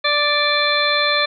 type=harmonic tone; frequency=587.3 Hz; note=D5; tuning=in tune; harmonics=1 / 2 / 3 / 4 / 6 / 7; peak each=-22 / -22 / -22 / -22 / -22 / -22 dBFS; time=0.04-1.26 s; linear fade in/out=10 ms; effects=none